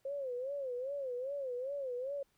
sine tone with vibrato, 528 Hz, C5, 16 cents sharp, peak -36 dBFS, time 0.05-2.23 s, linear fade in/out 5 ms, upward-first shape sine, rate 2.5 Hz, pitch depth 140 cents each way, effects pink hiss -75 dBFS RMS until 2.37 s

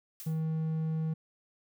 blue noise with exponential decay, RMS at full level -41 dBFS, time 0.2-0.45 s, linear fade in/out 0 ms, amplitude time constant 53 ms
triangle tone, 159.1 Hz, D#3, 39 cents sharp, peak -27 dBFS, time 0.26-1.14 s, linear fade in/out 10 ms
effects none

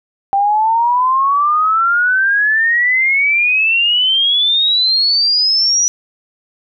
sine exponential sweep, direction up, 784 to 5900 Hz, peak -10 dBFS, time 0.33-5.88 s, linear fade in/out 0 ms, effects none

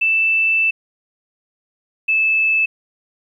sine tone pair in turn, 2648 / 2621 Hz, E7 / E7, +7 / -11 cents, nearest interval unison, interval 18 cents, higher first, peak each -13 dBFS, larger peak neither, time 0.01-0.71 / 2.08-2.66 s, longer first, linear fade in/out 10 ms, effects 9-bit

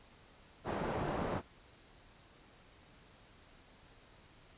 white low-pass noise, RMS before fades -37 dBFS, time 0.64-1.42 s, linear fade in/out 50 ms, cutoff 770 Hz, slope 12 dB/octave, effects pink hiss -61 dBFS RMS until 4.57 s + resampled to 8000 Hz

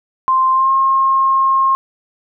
sine tone with pitch glide, 1046.5 to 1071.6 Hz, C6 to C6, 0 to +41 cents, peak -10 dBFS, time 0.28-1.75 s, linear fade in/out 0 ms, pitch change +41 cents, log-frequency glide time 0.53-0.71 s, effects none

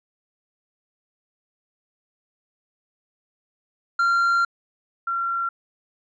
triangle / sine tone pair in turn, 1381 / 1369.1 Hz, F6 / F6, -20 / -35 cents, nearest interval unison, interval 15 cents, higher first, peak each -15 / -22 dBFS, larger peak first, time 3.99-4.45 / 5.07-5.49 s, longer first, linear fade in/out 5 ms, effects resampled to 16000 Hz

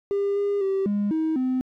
triangle tone with pitch steps, 400.6 / 404.5 / 387.5 / 204.7 / 317.6 / 256.9 Hz, G4 / G#4 / G4 / G#3 / D#4 / C4, +38 / -46 / -20 / -25 / +36 / -32 cents, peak -18 dBFS, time 0.11-1.61 s, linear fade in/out 0 ms, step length 250 ms, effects tanh soft clip ceiling -17 dBFS

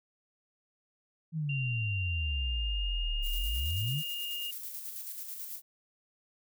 sine exponential two-way sweep, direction down then up, 164.81 to 33.81 to 164.81 Hz, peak -30 dBFS, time 1.32-4.03 s, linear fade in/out 50 ms, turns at 3.26 s
sine tone with pitch glide, 2772 to 2834 Hz, F7 to F7, -14 to +25 cents, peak -35 dBFS, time 1.49-4.51 s, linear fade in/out 5 ms, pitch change +39 cents, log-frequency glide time 2.01-2.91 s
violet noise with tremolo, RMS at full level -40 dBFS, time 3.22-5.62 s, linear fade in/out 50 ms, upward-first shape square, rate 9.2 Hz, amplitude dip 35%
effects none

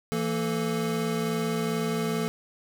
square tone cluster, 167.1 / 229.6 / 436.9 Hz, E3 / A#3 / A4, +24 / -26 / -12 cents, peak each -31 dBFS, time 0.12-2.28 s, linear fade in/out 0 ms, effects none

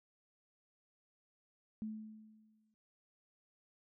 sine tone with exponential decay, 216.8 Hz, A3, 25 cents flat, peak -37 dBFS, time 1.82-2.74 s, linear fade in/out 0 ms, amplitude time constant 200 ms, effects noise-tail reverb RT60 0.2 s tail -22 dB re dry

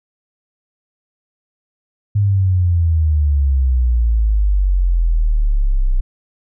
sine exponential sweep, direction down, 103.83 to 30.87 Hz, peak -11 dBFS, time 2.15-6.01 s, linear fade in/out 10 ms, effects none

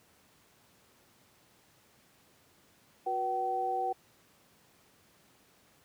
sine tone cluster, 365.2 / 485.7 / 763 Hz, F#4 / B4 / G5, -23 / -29 / -47 cents, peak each -39 / -38 / -30 dBFS, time 3.06-3.93 s, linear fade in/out 10 ms, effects pink hiss -64 dBFS RMS until 5.84 s + high-pass 100 Hz 12 dB/octave

